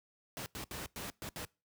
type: noise bursts at uneven times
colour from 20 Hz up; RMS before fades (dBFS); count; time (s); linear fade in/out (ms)
pink; -42; 6; 0.37-0.46 / 0.55-0.64 / 0.71-0.86 / 0.96-1.1 / 1.22-1.29 / 1.36-1.45; 0
effects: noise-tail reverb RT60 0.3 s tail -24 dB re dry + high-pass 60 Hz 12 dB/octave